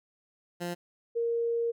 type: tone pair in turn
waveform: 15% pulse / sine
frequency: 174.61 / 466.2 Hz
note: F3 / A#4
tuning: 0 / 0 cents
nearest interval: octave + perfect fourth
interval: 1700 cents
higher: second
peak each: -26 dBFS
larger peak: neither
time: 0.6-0.75 / 1.15-1.72 s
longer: second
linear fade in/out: 20 ms
effects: none